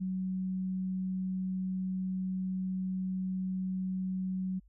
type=tone; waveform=sine; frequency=186.9 Hz; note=F#3; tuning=18 cents sharp; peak=-31 dBFS; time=0-4.6 s; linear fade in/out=20 ms; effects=added 50 Hz sine -58 dBFS peak until 4.68 s